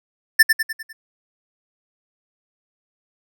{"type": "tone with echo", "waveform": "square", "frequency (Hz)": 1776, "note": "A6", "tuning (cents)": 16, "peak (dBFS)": -7, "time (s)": [0.39, 0.43], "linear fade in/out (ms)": 10, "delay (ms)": 100, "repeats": 5, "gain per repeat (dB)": -6, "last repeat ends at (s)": 0.93, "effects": []}